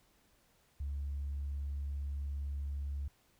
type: tone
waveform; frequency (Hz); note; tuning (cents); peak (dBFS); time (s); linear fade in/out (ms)
sine; 70.6; C#2; +32; -34; 0.8-3.08; 5
effects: tanh soft clip ceiling -32 dBFS + pink hiss -70 dBFS RMS until 3.39 s